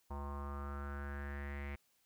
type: tone with low-pass filter sweep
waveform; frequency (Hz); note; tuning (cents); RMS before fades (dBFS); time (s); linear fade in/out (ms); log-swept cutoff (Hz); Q
square; 70.9; C#2; +40; -43; 0.1-1.76; 10; 960 to 2200; 5.8
effects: white hiss -75 dBFS RMS until 2.05 s